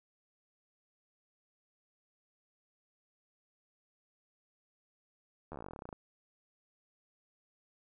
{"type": "slowing click train", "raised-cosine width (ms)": 1, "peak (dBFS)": -30, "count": 19, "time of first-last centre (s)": [5.52, 5.928], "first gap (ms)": 12, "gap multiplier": 1.07, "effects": []}